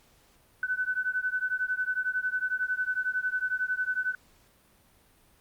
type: beating tone pair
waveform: sine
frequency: 1500 / 1511 Hz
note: F#6 / F#6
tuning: +23 / +36 cents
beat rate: 11 Hz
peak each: -30 dBFS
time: 0.63-4.15 s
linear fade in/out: 2 ms
effects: pink hiss -62 dBFS RMS until 5.4 s + Opus 48 kbps